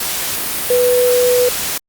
sine tone in noise, 493.9 Hz, B4, in tune, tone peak -10 dBFS, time 0.7-1.49 s, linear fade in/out 5 ms, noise white, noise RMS -20 dBFS, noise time 0-1.78 s, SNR +7 dB, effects Opus 48 kbps

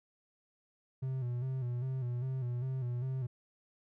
triangle tone with vibrato, 126.5 Hz, B2, 42 cents sharp, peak -31 dBFS, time 1.02-3.27 s, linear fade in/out 10 ms, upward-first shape square, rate 2.5 Hz, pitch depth 66 cents each way, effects none

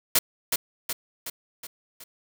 white noise with echo, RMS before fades -19 dBFS, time 0.15-0.19 s, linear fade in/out 5 ms, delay 370 ms, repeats 5, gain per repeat -5 dB, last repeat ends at 2.04 s, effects none

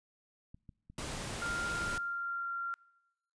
clicks, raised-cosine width 5 ms, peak -38 dBFS, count 7, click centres 0.545 / 0.692 / 0.9 / 1.032 / 1.064 / 1.396 / 1.504 s
pink noise, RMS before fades -40 dBFS, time 0.98-1.98 s, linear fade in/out 2 ms
sine tone with pitch glide, 1396.9 to 1380.9 Hz, F6 to F6, 0 to -20 cents, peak -34 dBFS, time 1.42-2.74 s, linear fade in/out 0 ms, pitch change -20 cents, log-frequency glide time 1.83-2.51 s
effects noise-tail reverb RT60 1.0 s tail -24 dB re dry + resampled to 22050 Hz

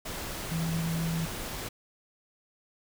sine tone in noise, 164.7 Hz, E3, 1 cent flat, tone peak -28 dBFS, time 0.51-1.26 s, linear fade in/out 10 ms, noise pink, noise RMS -37 dBFS, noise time 0.05-1.69 s, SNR +6 dB, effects none

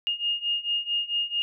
sine beating tone pair, 2839 / 2843.5 Hz, F7 / F7, +28 / +31 cents, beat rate 4.5 Hz, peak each -29 / -27 dBFS, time 0.07-1.42 s, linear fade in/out 0 ms, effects none

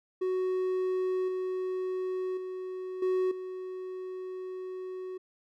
triangle tone with level steps, 371.1 Hz, F#4, 5 cents sharp, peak -25 / -28 / -33 / -23 / -34 dBFS, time 0.21-5.18 s, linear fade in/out 10 ms, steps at 1.28 / 2.37 / 3.02 / 3.31 s, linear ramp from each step 5 ms, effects none

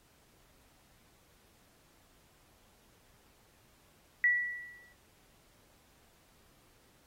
sine tone with exponential decay, 1948 Hz, B6, 24 cents flat, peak -21 dBFS, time 4.24-4.93 s, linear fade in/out 1 ms, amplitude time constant 150 ms, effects pink hiss -66 dBFS RMS until 7.06 s + AAC 48 kbps

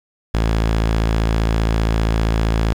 sawtooth tone, 55.2 Hz, A1, 6 cents sharp, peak -11 dBFS, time 0.34-2.73 s, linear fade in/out 0 ms, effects low-pass 6000 Hz 12 dB/octave + 7-bit

